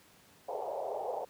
pink band-pass noise, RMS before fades -37 dBFS, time 0.48-1.25 s, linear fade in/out 10 ms, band 450 to 840 Hz, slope 48 dB/octave, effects pink hiss -61 dBFS RMS until 1.29 s + high-pass 100 Hz 12 dB/octave

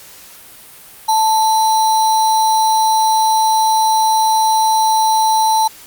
sine tone with sample-and-hold, 880 Hz, A5, in tune, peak -10 dBFS, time 1.08-5.68 s, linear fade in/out 10 ms, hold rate 4900 Hz, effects white hiss -39 dBFS RMS until 5.86 s + Opus 48 kbps

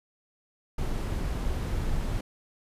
brown noise, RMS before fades -29 dBFS, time 0.78-2.21 s, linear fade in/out 5 ms, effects resampled to 32000 Hz

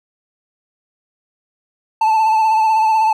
triangle tone with vibrato, 878 Hz, A5, 4 cents flat, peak -9 dBFS, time 2.01-3.13 s, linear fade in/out 5 ms, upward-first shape sine, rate 16 Hz, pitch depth 33 cents each way, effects none

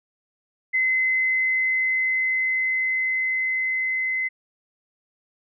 sine tone with level ramp, 2048 Hz, C7, 38 cents flat, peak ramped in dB -18 to -22 dBFS, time 0.73-4.29 s, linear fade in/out 20 ms, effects none

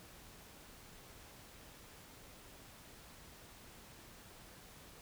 silence, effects pink hiss -57 dBFS RMS until 5.01 s

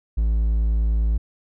triangle tone, 55 Hz, A1, in tune, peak -15 dBFS, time 0.17-1.18 s, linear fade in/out 10 ms, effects none

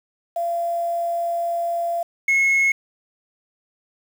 sine tone pair in turn, 684 / 2176 Hz, F5 / C#7, -36 / -33 cents, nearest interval octave + minor sixth, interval 2003 cents, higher second, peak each -20 / -12 dBFS, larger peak second, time 0.36-2.03 / 2.28-2.72 s, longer first, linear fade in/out 5 ms, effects tanh soft clip ceiling -14 dBFS + 7-bit

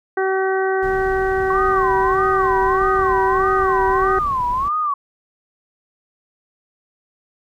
harmonic tone, 381.4 Hz, G4, 47 cents flat, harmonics 1 / 2 / 3 / 4 / 5, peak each -18 / -23 / -29 / -25 / -30 dBFS, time 0.17-4.19 s, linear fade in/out 5 ms
brown noise, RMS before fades -32 dBFS, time 0.82-4.69 s, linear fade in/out 10 ms
sine tone with vibrato, 1100 Hz, C#6, 14 cents flat, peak -17 dBFS, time 1.5-4.94 s, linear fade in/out 5 ms, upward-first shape sine, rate 1.6 Hz, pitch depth 210 cents each way
effects none

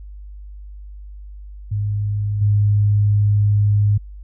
sine tone with level steps, 103.3 Hz, G#2, 9 cents flat, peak -18 / -12 dBFS, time 1.71-3.98 s, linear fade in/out 10 ms, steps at 2.41 s, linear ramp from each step 10 ms, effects added 50 Hz sine -33 dBFS peak until 4.23 s

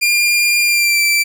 sawtooth tone with pitch glide, 2403 to 2337 Hz, D7 to D7, +39 to -9 cents, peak -8 dBFS, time 0.01-1.24 s, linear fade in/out 20 ms, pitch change -48 cents, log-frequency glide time 0.64-1.02 s, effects none

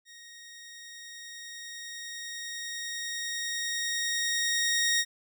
15% pulse tone with level ramp, 1870 Hz, A#6, 5 cents sharp, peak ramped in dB -42 to -17 dBFS, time 0.05-5.05 s, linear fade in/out 50 ms, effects none

